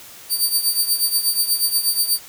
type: tone with tremolo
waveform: 15% pulse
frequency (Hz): 4630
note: D8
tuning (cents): -25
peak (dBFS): -7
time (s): 0.29-2.2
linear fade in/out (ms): 50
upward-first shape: triangle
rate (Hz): 8.3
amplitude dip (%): 80
effects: white hiss -41 dBFS RMS until 2.28 s